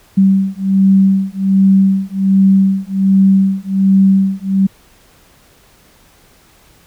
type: beating tone pair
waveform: sine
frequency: 192.6 / 193.9 Hz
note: G3 / G3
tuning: -30 / -19 cents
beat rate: 1.3 Hz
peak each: -11 dBFS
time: 0.17-4.67 s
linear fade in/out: 10 ms
effects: pink hiss -48 dBFS RMS until 6.86 s